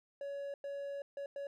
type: tone bursts at uneven times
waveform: triangle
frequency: 562 Hz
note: C#5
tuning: 24 cents sharp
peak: -37 dBFS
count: 4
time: 0.21-0.54 / 0.64-1.02 / 1.17-1.26 / 1.36-1.47 s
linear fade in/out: 2 ms
effects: none